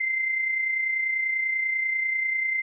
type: tone with amplitude modulation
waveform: sine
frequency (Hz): 2081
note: C7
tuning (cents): -10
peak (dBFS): -21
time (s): 0-2.62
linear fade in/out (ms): 10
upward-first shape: sine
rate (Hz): 30.2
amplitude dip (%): 45
effects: none